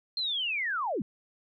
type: linear sweep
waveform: sine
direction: down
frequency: 4231 to 160 Hz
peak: -28 dBFS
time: 0.17-1.02 s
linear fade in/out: 2 ms
effects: none